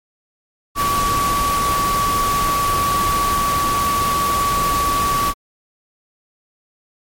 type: tone in noise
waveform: sine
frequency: 1139 Hz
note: C#6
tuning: 47 cents sharp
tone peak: -16 dBFS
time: 0.75-5.34 s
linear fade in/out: 50 ms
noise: pink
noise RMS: -23 dBFS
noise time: 0.75-5.34 s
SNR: +4 dB
effects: MP3 64 kbps